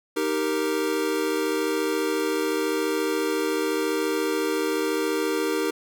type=chord; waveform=square; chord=Eb major; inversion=none; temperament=equal; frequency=311.1 / 392 / 466.2 Hz; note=Eb4 / G4 / Bb4; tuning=0 / 0 / 0 cents; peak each=-28 dBFS; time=0.16-5.71 s; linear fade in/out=10 ms; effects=none